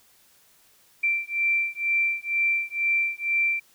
sine beating tone pair, 2349 / 2351.1 Hz, D7 / D7, 0 / +1 cents, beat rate 2.1 Hz, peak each -25 dBFS, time 1.03-3.6 s, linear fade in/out 10 ms, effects white hiss -59 dBFS RMS until 3.74 s

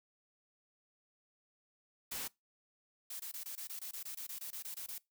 white noise, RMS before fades -41 dBFS, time 2.11-2.28 s, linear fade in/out 10 ms
blue noise bursts, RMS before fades -44 dBFS, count 16, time 3.1-4.982 s, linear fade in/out 5 ms, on 97 ms, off 22 ms
effects noise-tail reverb RT60 0.2 s tail -23 dB re dry

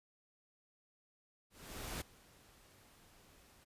pink noise with ADSR envelope, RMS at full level -42 dBFS, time 1.5-3.65 s, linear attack 510 ms, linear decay 11 ms, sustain -22 dB, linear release 21 ms, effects resampled to 32000 Hz

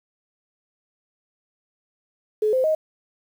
sine tone with pitch steps, 427.7 / 517.5 / 626.2 Hz, A4 / C5 / D#5, -49 / -19 / +11 cents, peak -17 dBFS, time 2.42-2.75 s, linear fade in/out 5 ms, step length 110 ms, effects 8-bit

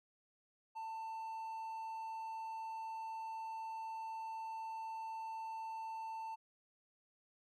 triangle tone, 892 Hz, A5, 23 cents sharp, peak -40 dBFS, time 0.75-6.36 s, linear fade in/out 20 ms, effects none

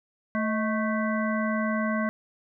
harmonic tone with a mistuned harmonic, 220 Hz, A3, in tune, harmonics 1 / 3 / 5 / 7 / 9, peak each -26 / -31 / -33 / -34 / -36 dBFS, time 0.35-2.09 s, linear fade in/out 0 ms, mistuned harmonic 3, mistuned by -73 cents, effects none

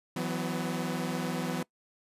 sawtooth chord, E suspended second, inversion none, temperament equal with one note detuned, 164.81 / 185 / 251.5 Hz, E3 / F#3 / B3, 0 / 0 / +32 cents, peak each -31 dBFS, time 0.16-1.63 s, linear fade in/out 5 ms, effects noise-tail reverb RT60 0.1 s tail -22 dB re dry + resampled to 32000 Hz

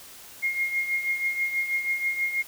sine tone with tremolo, 2140 Hz, C7, 38 cents sharp, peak -21 dBFS, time 0.42-2.43 s, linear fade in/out 20 ms, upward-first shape triangle, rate 6.2 Hz, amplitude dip 70%, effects white hiss -46 dBFS RMS until 2.47 s

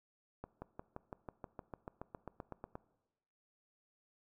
accelerating click train, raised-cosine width 1 ms, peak -30 dBFS, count 17, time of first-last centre 0.44-2.754 s, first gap 180 ms, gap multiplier 0.97, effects noise-tail reverb RT60 1.0 s tail -19 dB re dry

